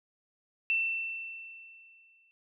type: tone with exponential decay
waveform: sine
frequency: 2683 Hz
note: E7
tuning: 30 cents sharp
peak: -24 dBFS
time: 0.7-2.31 s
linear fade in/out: 0 ms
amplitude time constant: 350 ms
effects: none